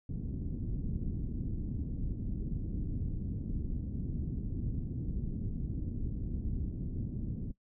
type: low-pass noise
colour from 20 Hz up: pink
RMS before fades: -36 dBFS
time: 0.09-7.52 s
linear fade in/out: 10 ms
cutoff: 270 Hz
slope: 24 dB/octave
effects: noise-tail reverb RT60 0.1 s tail -18 dB re dry